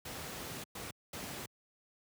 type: noise bursts at uneven times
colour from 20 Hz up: pink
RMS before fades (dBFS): -43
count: 3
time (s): 0.05-0.64 / 0.75-0.91 / 1.13-1.46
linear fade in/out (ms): 5
effects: high-pass 80 Hz 12 dB/octave